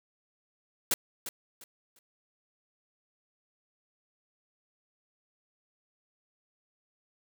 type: noise with echo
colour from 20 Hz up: white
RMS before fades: -26 dBFS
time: 0.91-0.94 s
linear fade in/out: 2 ms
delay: 350 ms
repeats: 3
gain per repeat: -12 dB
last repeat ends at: 1.99 s
effects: none